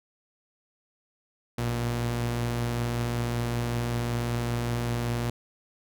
sawtooth tone pair together, 56.93 / 119.1 Hz, A#1 / A#2, -40 / +38 cents, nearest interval octave + minor second, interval 1278 cents, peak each -32 / -23 dBFS, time 1.58-5.3 s, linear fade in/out 5 ms, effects none

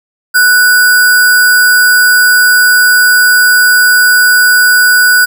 sine tone with sample-and-hold, 1480 Hz, F#6, in tune, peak -3 dBFS, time 0.34-5.26 s, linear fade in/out 20 ms, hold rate 6300 Hz, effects none

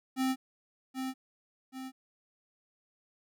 square tone with echo, 261.6 Hz, C4, in tune, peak -28 dBFS, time 0.16-0.36 s, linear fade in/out 50 ms, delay 780 ms, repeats 2, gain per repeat -6 dB, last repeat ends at 1.92 s, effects none

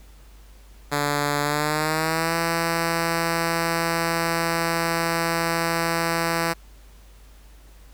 5% pulse tone with pitch glide, 145.2 to 166.79 Hz, D3 to E3, -19 to +21 cents, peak -10 dBFS, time 0.91-6.54 s, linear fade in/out 20 ms, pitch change +240 cents, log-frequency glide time 1.41-2.35 s, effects added 50 Hz sine -45 dBFS peak until 7.93 s + pink hiss -55 dBFS RMS until 7.93 s

